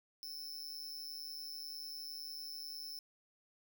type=tone with amplitude modulation; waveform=45% pulse; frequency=5274 Hz; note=E8; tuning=in tune; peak=-40 dBFS; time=0.23-2.99 s; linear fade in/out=0 ms; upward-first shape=sine; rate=151 Hz; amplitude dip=95%; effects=none